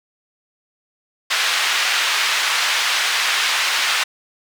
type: band-pass noise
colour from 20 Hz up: white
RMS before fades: -19 dBFS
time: 1.3-4.04 s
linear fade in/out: 10 ms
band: 1200 to 3400 Hz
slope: 12 dB/octave
effects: none